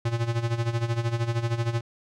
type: tone with tremolo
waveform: square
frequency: 116.8 Hz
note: A#2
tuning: 4 cents sharp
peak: -22 dBFS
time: 0.05-1.81 s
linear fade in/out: 5 ms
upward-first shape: sine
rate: 13 Hz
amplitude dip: 75%
effects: low-pass 6000 Hz 12 dB/octave